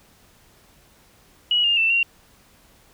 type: tone with pitch steps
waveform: sine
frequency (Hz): 2916 / 2815 / 2671 / 2755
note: F#7 / F7 / E7 / F7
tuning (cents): -26 / +13 / +22 / -24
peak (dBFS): -16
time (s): 1.51-2.03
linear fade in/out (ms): 2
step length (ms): 130
effects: pink hiss -55 dBFS RMS until 2.93 s